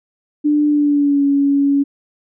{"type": "tone with pitch glide", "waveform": "sine", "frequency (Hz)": [296.5, 280.8], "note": ["D4", "C#4"], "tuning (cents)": [17, 22], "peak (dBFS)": -11, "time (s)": [0.44, 1.84], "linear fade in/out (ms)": 20, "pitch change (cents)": -95, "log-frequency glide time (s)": [0.68, 1.24], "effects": []}